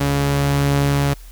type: tone pair together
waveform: sawtooth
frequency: 70.2 / 141.05 Hz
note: C#2 / C#3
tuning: +22 / +30 cents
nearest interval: octave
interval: 1208 cents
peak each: -21 / -12 dBFS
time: 0-1.14 s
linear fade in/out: 10 ms
effects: added 41 Hz sine -36 dBFS peak until 1.31 s + white hiss -48 dBFS RMS until 1.31 s